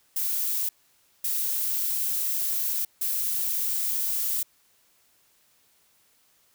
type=noise bursts at uneven times; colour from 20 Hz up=violet; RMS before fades=-27 dBFS; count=3; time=0.16-0.69 / 1.24-2.85 / 3.01-4.43 s; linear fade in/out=5 ms; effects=white hiss -64 dBFS RMS until 6.54 s